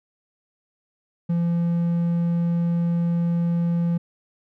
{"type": "tone", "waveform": "triangle", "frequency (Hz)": 170.6, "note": "F3", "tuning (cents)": -40, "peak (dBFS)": -17, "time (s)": [1.29, 3.98], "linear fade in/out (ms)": 10, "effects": []}